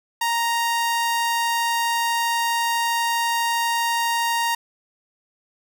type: tone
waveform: sawtooth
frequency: 932.3 Hz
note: A#5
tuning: in tune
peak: -16 dBFS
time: 0.21-4.55 s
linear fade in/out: 5 ms
effects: none